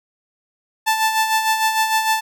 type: tone with tremolo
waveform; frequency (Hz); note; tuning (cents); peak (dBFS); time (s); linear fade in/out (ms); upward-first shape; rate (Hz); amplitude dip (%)
sawtooth; 880; A5; 0; -10; 0.86-2.21; 20; sine; 6.6; 55
effects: none